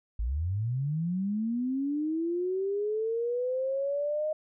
sine linear sweep, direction up, 50 to 622.3 Hz, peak -27 dBFS, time 0.19-4.33 s, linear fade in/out 5 ms, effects none

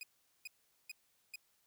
sawtooth tone bursts, 2489 Hz, D#7, in tune, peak -40 dBFS, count 4, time 0.01-1.358 s, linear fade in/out 2 ms, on 22 ms, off 420 ms, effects white hiss -75 dBFS RMS until 1.66 s

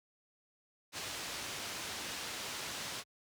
white low-pass noise, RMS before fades -42 dBFS, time 0.92-3.04 s, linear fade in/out 50 ms, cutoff 5800 Hz, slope 12 dB/octave, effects high-pass 60 Hz 12 dB/octave

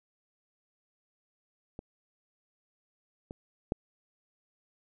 clicks, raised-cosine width 2 ms, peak -27 / -27 / -15 dBFS, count 3, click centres 1.791 / 3.309 / 3.721 s, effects none

